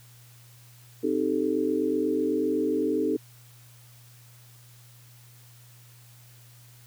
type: chord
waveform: sine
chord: A half-diminished seventh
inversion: first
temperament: equal with one note detuned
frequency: 261.6 / 309.9 / 392 / 440 Hz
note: C4 / Eb4 / G4 / A4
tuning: 0 / -7 / 0 / 0 cents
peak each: -30 / -27 / -30 / -28 dBFS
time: 1.03-3.17 s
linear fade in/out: 10 ms
effects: added 120 Hz sine -51 dBFS peak until 6.86 s + white hiss -56 dBFS RMS until 6.86 s